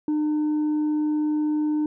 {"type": "tone with tanh clipping", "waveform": "triangle", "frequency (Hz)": 302.7, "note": "D#4", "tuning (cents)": -48, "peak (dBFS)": -21, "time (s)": [0.08, 1.86], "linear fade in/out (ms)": 2, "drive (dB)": 7, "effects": []}